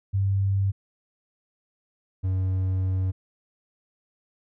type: tone pair in turn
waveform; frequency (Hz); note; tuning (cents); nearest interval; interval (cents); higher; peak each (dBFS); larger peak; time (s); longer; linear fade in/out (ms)
sine / triangle; 98 / 93.75; G2 / F#2; 0 / +23; minor second; 77; first; -20; neither; 0.13-0.72 / 2.23-3.12; second; 20
effects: none